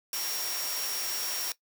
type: tone in noise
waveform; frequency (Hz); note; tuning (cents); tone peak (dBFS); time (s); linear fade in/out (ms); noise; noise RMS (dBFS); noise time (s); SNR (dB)
sine; 5588; F8; 0; -35; 0.13-1.52; 2; white; -34; 0.13-1.52; -4
effects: noise-tail reverb RT60 0.1 s tail -18 dB re dry + high-pass 400 Hz 12 dB/octave